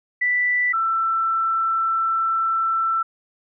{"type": "tone pair in turn", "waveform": "sine", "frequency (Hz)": [1975.5, 1335.3], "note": ["B6", "E6"], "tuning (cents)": [0, 22], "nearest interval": "perfect fifth", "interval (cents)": 678, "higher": "first", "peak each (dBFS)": [-17, -18], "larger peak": "first", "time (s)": [[0.21, 0.73], [0.73, 3.03]], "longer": "second", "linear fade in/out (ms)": 10, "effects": []}